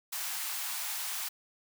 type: high-pass noise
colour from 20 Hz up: white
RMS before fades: -36 dBFS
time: 0.12-1.29 s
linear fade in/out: 10 ms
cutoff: 700 Hz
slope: 48 dB/octave
effects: none